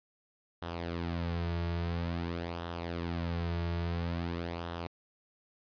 sawtooth tone with flanger, 85.2 Hz, F2, 42 cents flat, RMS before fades -35 dBFS, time 0.62-4.87 s, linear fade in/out 0 ms, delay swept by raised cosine 0.43 to 3.93 ms, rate 0.49 Hz, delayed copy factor -0.6, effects resampled to 11025 Hz

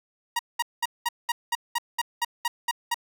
sawtooth tone bursts, 948 Hz, A#5, 29 cents sharp, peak -19 dBFS, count 12, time 0.36-2.944 s, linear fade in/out 5 ms, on 32 ms, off 200 ms, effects none

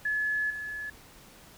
sine tone with level steps, 1710 Hz, A6, 50 cents flat, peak -26 / -34 dBFS, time 0.05-0.9 s, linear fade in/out 5 ms, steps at 0.5 s, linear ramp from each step 5 ms, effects pink hiss -53 dBFS RMS until 1.57 s

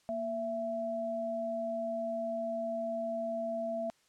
sine tone pair together, 233.9 / 666.2 Hz, A#3 / E5, +6 / +18 cents, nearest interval octave + tritone, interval 1812 cents, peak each -40 / -33 dBFS, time 0.09-3.9 s, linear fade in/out 0 ms, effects white hiss -69 dBFS RMS until 4.08 s + low-pass 8000 Hz 12 dB/octave

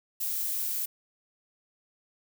violet noise, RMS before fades -31 dBFS, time 0.2-0.86 s, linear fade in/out 10 ms, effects none

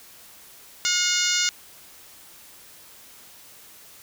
harmonic tone, 718 Hz, F5, 48 cents sharp, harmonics 2 / 3 / 4 / 5 / 6 / 7 / 8 / 9 / 10, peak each -29 / -29 / -29 / -29 / -29 / -29 / -29 / -29 / -29 dBFS, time 0.85-1.49 s, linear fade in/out 0 ms, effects white hiss -48 dBFS RMS until 4.02 s

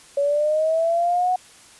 sine linear sweep, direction up, 560 to 740 Hz, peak -17 dBFS, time 0.17-1.36 s, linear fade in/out 5 ms, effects white hiss -48 dBFS RMS until 1.79 s + resampled to 24000 Hz

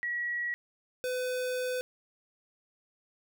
sine / square tone pair in turn, 1921 / 503.8 Hz, B6 / B4, -48 / +34 cents, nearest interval octave + major seventh, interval 2318 cents, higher first, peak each -30 / -31 dBFS, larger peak first, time 0.03-0.54 / 1.04-1.81 s, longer second, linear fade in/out 0 ms, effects none

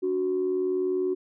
sine tone pair together, 289.9 / 370 Hz, D4 / F#4, -22 / 0 cents, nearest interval major third, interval 422 cents, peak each -31 / -23 dBFS, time 0.02-1.15 s, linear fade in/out 20 ms, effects tanh soft clip ceiling -18 dBFS

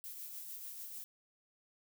violet noise with tremolo, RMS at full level -45 dBFS, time 0.04-1.04 s, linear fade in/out 0 ms, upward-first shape triangle, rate 6.7 Hz, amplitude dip 40%, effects none

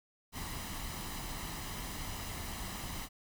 pink noise with comb filter, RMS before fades -41 dBFS, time 0.32-3.09 s, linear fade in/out 50 ms, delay 1 ms, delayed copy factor +0.5, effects none

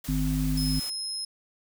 white noise, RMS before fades -41 dBFS, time 0.04-0.9 s, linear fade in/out 5 ms
harmonic tone, 51.8 Hz, G#1, 4 cents flat, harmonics 1 / 3 / 5, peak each -28 / -28 / -28 dBFS, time 0.08-0.8 s, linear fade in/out 10 ms
35% pulse tone, 5150 Hz, E8, 41 cents flat, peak -28 dBFS, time 0.57-1.25 s, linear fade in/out 5 ms
effects none

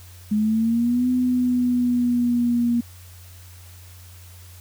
sine exponential two-way sweep, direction up then down, 209.1 to 252 to 236.6 Hz, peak -17 dBFS, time 0.31-2.81 s, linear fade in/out 10 ms, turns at 1.09 s, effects added 89 Hz sine -42 dBFS peak until 4.6 s + white hiss -49 dBFS RMS until 4.6 s

